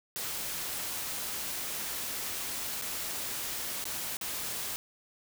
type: noise with dropouts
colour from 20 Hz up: white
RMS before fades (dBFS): -36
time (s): 0.16-4.76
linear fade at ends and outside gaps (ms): 0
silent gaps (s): 2.814-2.821 / 3.841-3.854 / 4.169-4.212
effects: none